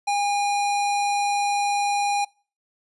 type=tone; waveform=square; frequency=813 Hz; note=G#5; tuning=37 cents flat; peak=-21 dBFS; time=0.07-2.25 s; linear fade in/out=10 ms; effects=noise-tail reverb RT60 0.4 s tail -26 dB re dry + resampled to 24000 Hz